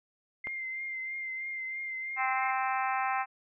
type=tone with vibrato; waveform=sine; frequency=2093 Hz; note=C7; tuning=in tune; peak=-34 dBFS; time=0.44-2.51 s; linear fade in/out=5 ms; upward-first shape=triangle; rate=3.1 Hz; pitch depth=31 cents each way
type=click; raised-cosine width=0.5 ms; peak=-25 dBFS; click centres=0.471 s
type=harmonic tone; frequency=261.6 Hz; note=C4; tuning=in tune; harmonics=3 / 4 / 5 / 6 / 7 / 8 / 9 / 10; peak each=-31 / -34 / -36 / -40 / -39 / -41 / -42 / -43 dBFS; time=2.16-3.26 s; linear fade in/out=50 ms
effects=none